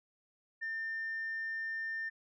sine tone, 1800 Hz, A6, 39 cents sharp, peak -34 dBFS, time 0.61-2.1 s, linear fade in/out 20 ms, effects tanh soft clip ceiling -32 dBFS

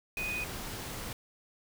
sine tone in noise, 2489 Hz, D#7, in tune, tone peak -33 dBFS, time 0.17-0.44 s, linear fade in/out 2 ms, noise pink, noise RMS -40 dBFS, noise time 0.17-1.13 s, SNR +4 dB, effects none

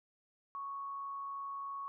sine tone with amplitude modulation, 1108.7 Hz, C#6, in tune, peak -38 dBFS, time 0.55-1.88 s, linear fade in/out 0 ms, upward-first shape sine, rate 143 Hz, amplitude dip 25%, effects none

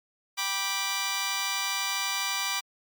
10% pulse chord, G major, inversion none, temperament just, 784 / 980 / 1176 Hz, G5 / B5 / D6, 0 / -14 / +2 cents, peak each -27 / -24 / -23 dBFS, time 0.37-2.61 s, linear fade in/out 20 ms, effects MP3 96 kbps

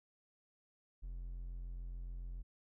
triangle tone, 43.54 Hz, F1, 5 cents flat, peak -40 dBFS, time 1.02-2.43 s, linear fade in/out 20 ms, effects none

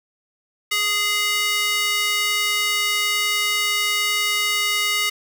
square tone with high-pass filter, 415.3 Hz, G#4, in tune, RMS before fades -21 dBFS, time 0.71-5.1 s, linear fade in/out 10 ms, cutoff 2200 Hz, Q 1.6, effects none

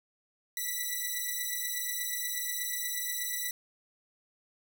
5% pulse beating tone pair, 1962 / 1970.3 Hz, B6 / B6, -12 / -5 cents, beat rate 8.3 Hz, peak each -25 / -24 dBFS, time 0.57-3.51 s, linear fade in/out 2 ms, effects none

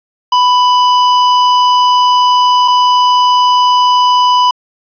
square tone pair in turn, 993 / 993 Hz, B5 / B5, +9 / +9 cents, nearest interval unison, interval 0 cents, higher neither, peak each -7 dBFS, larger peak neither, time 0.32-2.68 / 2.68-4.51 s, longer first, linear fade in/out 5 ms, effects resampled to 11025 Hz + 7-bit

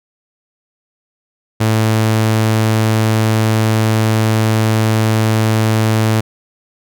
sawtooth tone, 110 Hz, A2, in tune, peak -7 dBFS, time 1.6-6.21 s, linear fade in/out 10 ms, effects none

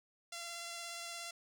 5% pulse tone with vibrato, 684 Hz, F5, 36 cents flat, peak -31 dBFS, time 0.32-1.31 s, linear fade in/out 5 ms, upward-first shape sine, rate 17 Hz, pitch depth 12 cents each way, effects none

